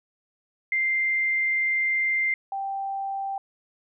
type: tone pair in turn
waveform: sine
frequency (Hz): 2093 / 784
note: C7 / G5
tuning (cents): 0 / 0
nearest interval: octave + perfect fourth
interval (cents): 1700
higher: first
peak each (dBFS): -21 / -27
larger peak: first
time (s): 0.72-2.34 / 2.52-3.38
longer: first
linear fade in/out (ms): 2
effects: none